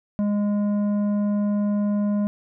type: tone with tanh clipping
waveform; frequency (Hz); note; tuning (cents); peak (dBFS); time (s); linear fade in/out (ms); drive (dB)
sine; 205.8; G#3; -16; -21; 0.19-2.27; 0; 9
effects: none